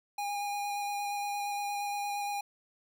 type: tone with vibrato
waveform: square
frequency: 815 Hz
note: G#5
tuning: 33 cents flat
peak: -33 dBFS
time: 0.18-2.41 s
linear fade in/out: 5 ms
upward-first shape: square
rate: 8.6 Hz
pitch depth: 10 cents each way
effects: none